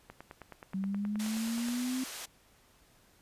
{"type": "click train", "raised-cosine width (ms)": 0.5, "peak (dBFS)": -30, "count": 16, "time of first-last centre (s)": [0.1, 1.686], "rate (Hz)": 9.46}
{"type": "exponential sweep", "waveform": "sine", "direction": "up", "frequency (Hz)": [190, 261.6], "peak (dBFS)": -31, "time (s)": [0.74, 2.04], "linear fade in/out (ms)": 5}
{"type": "band-pass noise", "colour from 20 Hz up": "white", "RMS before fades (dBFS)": -43, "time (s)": [1.19, 2.26], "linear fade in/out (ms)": 10, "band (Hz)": [430, 9100], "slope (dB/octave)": 12}
{"effects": ["pink hiss -64 dBFS RMS until 3.21 s", "resampled to 32000 Hz"]}